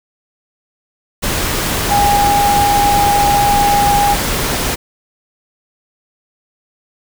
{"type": "tone in noise", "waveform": "sine", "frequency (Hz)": 815, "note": "G#5", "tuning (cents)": -33, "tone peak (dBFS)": -10, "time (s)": [1.9, 4.15], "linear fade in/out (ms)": 20, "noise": "pink", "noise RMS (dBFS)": -17, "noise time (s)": [1.22, 4.76], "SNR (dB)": 4, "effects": []}